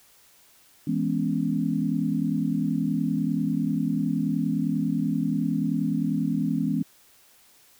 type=chord; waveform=sine; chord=C# minor seventh; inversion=first; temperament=equal; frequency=164.81 / 207.7 / 246.9 / 277.2 Hz; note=E3 / G#3 / B3 / C#4; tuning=0 / 0 / 0 / 0 cents; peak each=-28 dBFS; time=0.87-6.83 s; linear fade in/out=5 ms; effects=white hiss -57 dBFS RMS until 7.79 s